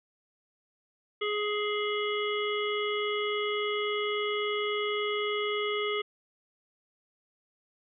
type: harmonic tone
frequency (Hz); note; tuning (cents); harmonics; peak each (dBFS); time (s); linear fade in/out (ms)
418.2; G#4; +12; 1 / 3 / 5 / 7 / 8; -30 / -35 / -35 / -38 / -39; 1.21-6.02; 10
effects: none